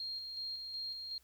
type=tone with tremolo; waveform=sine; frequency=4222 Hz; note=C8; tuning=15 cents sharp; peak=-38 dBFS; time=0-1.18 s; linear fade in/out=2 ms; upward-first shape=square; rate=2.7 Hz; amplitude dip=35%; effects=added 60 Hz sine -70 dBFS peak until 1.23 s + white hiss -70 dBFS RMS until 1.23 s